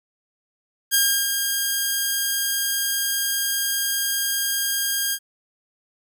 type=tone with ADSR envelope; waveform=5% pulse; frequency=1615 Hz; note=G#6; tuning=49 cents flat; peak=-4 dBFS; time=0.91-5.19 s; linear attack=34 ms; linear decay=320 ms; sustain=-6 dB; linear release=61 ms; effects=none